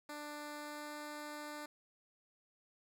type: tone with pitch glide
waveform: 10% pulse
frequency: 296 to 297.7 Hz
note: D4 to D4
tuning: +14 to +24 cents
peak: -36 dBFS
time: 0.09-1.66 s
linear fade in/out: 5 ms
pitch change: +10 cents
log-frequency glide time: 0.53-0.97 s
effects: none